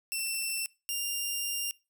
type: tone pair in turn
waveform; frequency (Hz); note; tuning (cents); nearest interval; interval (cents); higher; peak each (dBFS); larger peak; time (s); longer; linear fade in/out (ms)
10% pulse; 2687 / 2795; E7 / F7; +33 / +1; minor second; 68; second; -22 / -22; neither; 0.12-0.66 / 0.89-1.71; second; 0
effects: noise-tail reverb RT60 0.3 s tail -23 dB re dry